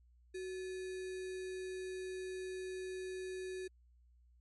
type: tone with sample-and-hold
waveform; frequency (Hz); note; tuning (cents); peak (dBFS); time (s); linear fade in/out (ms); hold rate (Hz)
sine; 371.9; F#4; +9; -40; 0.34-3.68; 10; 2100
effects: added 60 Hz sine -63 dBFS peak until 4.4 s + MP3 48 kbps